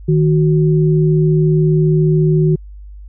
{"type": "tone pair together", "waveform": "sine", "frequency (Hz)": [155.56, 370], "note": ["D#3", "F#4"], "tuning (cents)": [0, 0], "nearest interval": "octave + minor third", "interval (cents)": 1500, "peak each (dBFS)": [-10, -16], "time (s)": [0.08, 2.56], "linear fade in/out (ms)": 10, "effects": ["added 50 Hz sine -31 dBFS peak until 3.08 s"]}